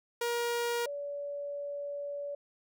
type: tone pair in turn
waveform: sawtooth / sine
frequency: 474.2 / 572.6 Hz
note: A#4 / D5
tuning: +30 / -44 cents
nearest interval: minor third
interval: 326 cents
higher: second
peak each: -26 / -35 dBFS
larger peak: first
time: 0.21-0.86 / 0.86-2.35 s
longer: second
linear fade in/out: 5 ms
effects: none